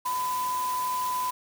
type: tone in noise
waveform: sine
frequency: 1004 Hz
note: B5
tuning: 28 cents sharp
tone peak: -26 dBFS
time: 0.05-1.31 s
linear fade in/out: 10 ms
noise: white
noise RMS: -38 dBFS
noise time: 0.05-1.31 s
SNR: +9 dB
effects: none